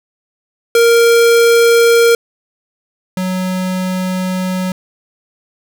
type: tone pair in turn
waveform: square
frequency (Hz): 466.2 / 185.01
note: A#4 / F#3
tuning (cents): 0 / 0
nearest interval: octave + major third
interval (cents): 1600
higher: first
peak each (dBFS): -7 / -16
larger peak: first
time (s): 0.75-2.15 / 3.17-4.72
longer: second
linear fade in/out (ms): 2
effects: none